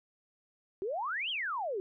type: exponential two-way sweep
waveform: sine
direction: up then down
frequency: 362.6 to 3317 to 362.6 Hz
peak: -32 dBFS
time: 0.82-1.8 s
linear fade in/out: 0 ms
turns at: 1.3 s
effects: none